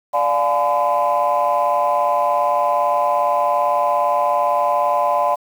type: chord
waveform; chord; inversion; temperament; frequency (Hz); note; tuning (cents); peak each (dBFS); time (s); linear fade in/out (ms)
sine; D diminished seventh; none; just; 587.3 / 704.8 / 845.8 / 1014.9; D5 / F5 / Ab5 / Cb6; 0 / +16 / +31 / +47; -19 / -19 / -21 / -18; 0.13-5.36; 20
effects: tanh soft clip ceiling -8 dBFS + 7-bit